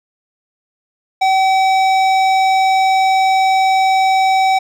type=tone with hard clipping; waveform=triangle; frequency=764 Hz; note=G5; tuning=45 cents flat; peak=-12 dBFS; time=1.21-4.59 s; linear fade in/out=10 ms; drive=17 dB; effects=none